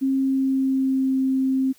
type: tone with pitch glide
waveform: sine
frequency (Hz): 268.1 to 264.3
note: C4 to C4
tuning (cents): +42 to +18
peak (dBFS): -18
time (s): 0.01-1.73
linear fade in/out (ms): 20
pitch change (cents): -24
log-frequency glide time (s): 0.15-1.16
effects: white hiss -56 dBFS RMS until 1.78 s